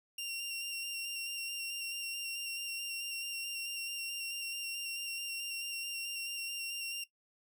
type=tone with vibrato; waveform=sawtooth; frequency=2764 Hz; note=F7; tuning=19 cents flat; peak=-34 dBFS; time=0.18-7.04 s; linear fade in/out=5 ms; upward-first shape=square; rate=4.6 Hz; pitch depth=15 cents each way; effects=noise-tail reverb RT60 0.1 s tail -17 dB re dry